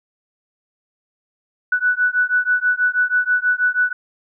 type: beating tone pair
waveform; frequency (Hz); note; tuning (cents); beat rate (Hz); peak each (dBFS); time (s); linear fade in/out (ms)
sine; 1480 / 1486.2; F#6 / F#6; 0 / +7; 6.2; -18 / -18; 1.72-3.93; 5
effects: none